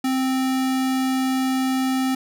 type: tone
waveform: square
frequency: 261.6 Hz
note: C4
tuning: in tune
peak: -20 dBFS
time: 0.04-2.15 s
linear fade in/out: 5 ms
effects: none